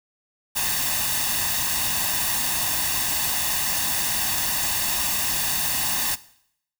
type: noise with comb filter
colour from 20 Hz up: white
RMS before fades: -24 dBFS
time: 0.55-6.16 s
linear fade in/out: 20 ms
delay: 1.1 ms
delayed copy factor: +0.65
effects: noise-tail reverb RT60 0.7 s tail -18 dB re dry